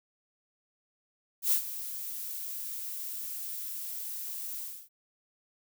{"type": "noise with ADSR envelope", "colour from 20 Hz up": "violet", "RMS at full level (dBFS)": -24, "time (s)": [1.42, 4.89], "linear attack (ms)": 100, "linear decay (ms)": 93, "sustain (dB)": -14, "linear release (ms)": 280, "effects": []}